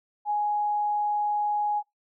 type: tone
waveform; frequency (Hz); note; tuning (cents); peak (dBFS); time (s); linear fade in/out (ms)
sine; 833; G#5; +5; -23; 0.25-1.83; 50
effects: noise-tail reverb RT60 0.2 s tail -26 dB re dry